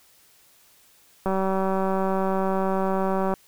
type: click train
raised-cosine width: 1 ms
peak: -12 dBFS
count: 398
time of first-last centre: 1.26-3.339 s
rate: 191 Hz
effects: white hiss -57 dBFS RMS until 3.47 s